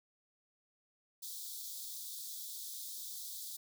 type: high-pass noise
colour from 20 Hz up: white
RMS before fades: -45 dBFS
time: 1.22-3.57 s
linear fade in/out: 10 ms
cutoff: 3400 Hz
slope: 96 dB/octave
effects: none